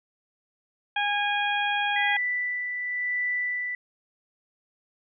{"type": "harmonic tone", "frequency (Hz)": 820, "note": "G#5", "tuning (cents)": -22, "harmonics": [1, 2, 3, 4], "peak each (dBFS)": [-27, -28, -30, -32], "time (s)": [0.96, 2.17], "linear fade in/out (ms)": 5}
{"type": "tone with tremolo", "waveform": "sine", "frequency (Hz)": 1978, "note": "B6", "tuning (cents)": 2, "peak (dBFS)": -24, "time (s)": [1.96, 3.75], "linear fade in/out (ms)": 2, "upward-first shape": "sine", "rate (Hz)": 0.96, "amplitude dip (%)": 40}
{"effects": []}